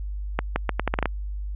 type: accelerating click train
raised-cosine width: 0.5 ms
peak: -7 dBFS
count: 9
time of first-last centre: 0.39-1.057 s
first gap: 170 ms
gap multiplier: 0.78
effects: added 50 Hz sine -28 dBFS peak until 1.55 s + resampled to 8000 Hz